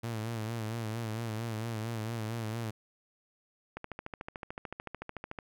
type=tone with vibrato; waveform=sawtooth; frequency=112.6 Hz; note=A2; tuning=40 cents sharp; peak=-30 dBFS; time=0.03-2.71 s; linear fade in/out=10 ms; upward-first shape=sine; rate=4.4 Hz; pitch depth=72 cents each way
type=click train; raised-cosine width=0.5 ms; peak=-24 dBFS; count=23; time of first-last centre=3.77-5.388 s; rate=13.6 Hz
effects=none